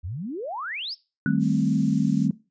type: exponential sweep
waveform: sine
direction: up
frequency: 75.6 to 5540 Hz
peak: -29 dBFS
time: 0.03-0.95 s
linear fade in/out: 20 ms
type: chord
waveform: sine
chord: A half-diminished seventh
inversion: second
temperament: equal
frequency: 155.56 / 196 / 220 / 261.6 Hz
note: Eb3 / G3 / A3 / C4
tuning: 0 / 0 / 0 / 0 cents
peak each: -25 dBFS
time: 1.26-2.31 s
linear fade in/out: 2 ms
type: tone with exponential decay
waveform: sine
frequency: 1476 Hz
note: F#6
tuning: 5 cents flat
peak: -24 dBFS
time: 1.26-1.41 s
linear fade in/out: 1 ms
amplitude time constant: 31 ms
type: noise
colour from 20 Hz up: violet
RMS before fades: -38 dBFS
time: 1.39-2.29 s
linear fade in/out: 50 ms
effects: noise-tail reverb RT60 0.3 s tail -21 dB re dry + resampled to 16000 Hz